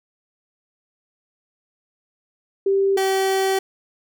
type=tone pair in turn; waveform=sine / 30% pulse; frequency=391.7 / 384.5 Hz; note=G4 / G4; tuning=-1 / -33 cents; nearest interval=unison; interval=32 cents; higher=first; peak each=-15 dBFS; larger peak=neither; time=2.66-2.97 / 2.97-3.59 s; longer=second; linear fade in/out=5 ms; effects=none